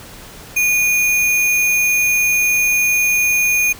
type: tone with sample-and-hold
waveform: sine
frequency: 2450 Hz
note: D#7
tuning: 27 cents flat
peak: -12 dBFS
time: 0.56-3.73 s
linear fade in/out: 10 ms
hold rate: 8820 Hz
effects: pink hiss -37 dBFS RMS until 3.79 s